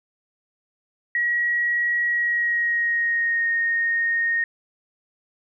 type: tone with pitch glide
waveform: sine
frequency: 1911 to 1853.4 Hz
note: A#6 to A#6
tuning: +43 to -10 cents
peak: -19 dBFS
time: 1.15-4.44 s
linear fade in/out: 2 ms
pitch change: -53 cents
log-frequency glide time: 2.06-3.5 s
effects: none